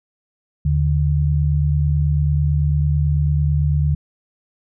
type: tone pair together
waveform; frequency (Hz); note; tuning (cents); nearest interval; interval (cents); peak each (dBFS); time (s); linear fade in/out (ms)
sine; 77.78 / 146.83; D#2 / D3; 0 / 0; major seventh; 1100; -17; 0.65-3.95; 5
effects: none